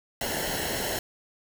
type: noise with comb filter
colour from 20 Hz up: pink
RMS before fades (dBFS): -30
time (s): 0.21-0.99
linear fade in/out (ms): 2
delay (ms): 0.83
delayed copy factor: -0.7
effects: none

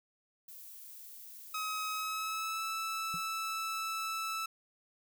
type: noise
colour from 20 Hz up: violet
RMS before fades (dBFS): -50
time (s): 0.48-2.02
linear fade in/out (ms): 5
type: tone with pitch glide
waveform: sawtooth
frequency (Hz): 1271 to 1315.1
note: D#6 to E6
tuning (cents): +36 to -4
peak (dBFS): -31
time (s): 1.54-4.46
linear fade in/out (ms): 5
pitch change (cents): +60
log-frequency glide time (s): 1.91-2.63
type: tone with exponential decay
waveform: triangle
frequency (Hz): 169.4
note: E3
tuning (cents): +48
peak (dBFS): -36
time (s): 3.14-3.23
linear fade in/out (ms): 0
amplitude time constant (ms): 18
effects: none

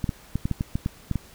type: clicks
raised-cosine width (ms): 5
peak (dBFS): -12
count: 10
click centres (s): 0.042 / 0.092 / 0.356 / 0.455 / 0.513 / 0.609 / 0.755 / 0.861 / 1.113 / 1.157
effects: pink hiss -50 dBFS RMS until 1.34 s

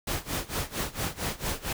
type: noise with tremolo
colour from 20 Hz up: pink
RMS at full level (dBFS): -29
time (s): 0.07-1.73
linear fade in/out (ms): 5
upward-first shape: sine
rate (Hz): 4.4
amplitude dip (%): 90
effects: none

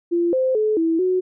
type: tone with pitch steps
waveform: sine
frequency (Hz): 343.6 / 519 / 429.9 / 327.4 / 368.6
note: F4 / C5 / A4 / E4 / F#4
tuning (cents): -28 / -14 / -40 / -12 / -7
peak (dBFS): -16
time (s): 0.11-1.21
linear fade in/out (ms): 20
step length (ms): 220
effects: none

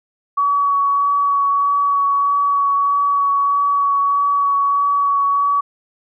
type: tone with vibrato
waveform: sine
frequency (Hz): 1130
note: C#6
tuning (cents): +33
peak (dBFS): -13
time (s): 0.37-5.61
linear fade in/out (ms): 10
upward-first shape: sine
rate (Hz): 1.6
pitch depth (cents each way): 11
effects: none

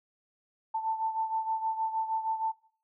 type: beating tone pair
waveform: sine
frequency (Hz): 886 / 892.4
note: A5 / A5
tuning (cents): +12 / +24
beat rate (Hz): 6.4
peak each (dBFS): -30 / -35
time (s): 0.74-2.52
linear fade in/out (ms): 10
effects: noise-tail reverb RT60 0.5 s tail -18 dB re dry

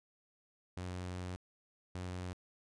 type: tone bursts at uneven times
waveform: sawtooth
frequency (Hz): 90.6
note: F#2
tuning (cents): -36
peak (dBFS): -36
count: 2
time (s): 0.77-1.36 / 1.95-2.33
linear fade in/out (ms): 0
effects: resampled to 22050 Hz

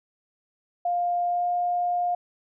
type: tone with pitch glide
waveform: sine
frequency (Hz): 703 to 707.9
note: F5 to F5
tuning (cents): +11 to +23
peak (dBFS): -22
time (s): 0.85-2.15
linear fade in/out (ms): 5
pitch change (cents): +12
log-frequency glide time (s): 1.25-1.48
effects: none

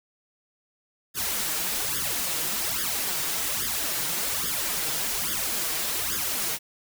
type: noise with flanger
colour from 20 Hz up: white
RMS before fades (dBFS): -28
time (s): 1.14-6.59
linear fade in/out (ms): 50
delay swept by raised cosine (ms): 0.59 to 6.49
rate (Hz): 1.2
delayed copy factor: +0.95
effects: none

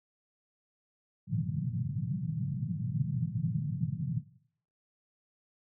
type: band-pass noise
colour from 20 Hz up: pink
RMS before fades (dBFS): -33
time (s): 1.27-4.23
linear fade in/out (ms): 50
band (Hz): 110 to 180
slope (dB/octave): 48
effects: noise-tail reverb RT60 0.6 s tail -17 dB re dry

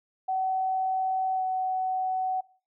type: tone with pitch glide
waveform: sine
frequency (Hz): 756 to 749.5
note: F#5 to F#5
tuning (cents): +37 to +22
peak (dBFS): -25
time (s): 0.28-2.41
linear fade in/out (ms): 10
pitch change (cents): -15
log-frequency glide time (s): 1.34-1.42
effects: noise-tail reverb RT60 0.4 s tail -21 dB re dry

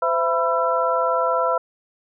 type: tone cluster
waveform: sine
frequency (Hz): 513 / 668 / 991 / 1342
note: C5 / E5 / B5 / E6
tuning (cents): -34 / +23 / +6 / +31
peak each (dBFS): -23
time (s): 0.02-1.58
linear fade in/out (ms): 5
effects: none

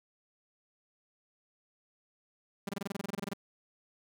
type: tone bursts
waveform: sawtooth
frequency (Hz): 198.8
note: G3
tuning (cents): +25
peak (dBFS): -29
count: 15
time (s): 2.67-3.335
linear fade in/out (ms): 5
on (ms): 21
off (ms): 25
effects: none

